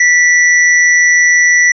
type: tone with amplitude modulation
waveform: square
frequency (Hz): 1960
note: B6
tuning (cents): -14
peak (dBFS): -5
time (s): 0-1.72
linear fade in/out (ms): 5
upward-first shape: sine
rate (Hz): 166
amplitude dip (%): 35
effects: resampled to 16000 Hz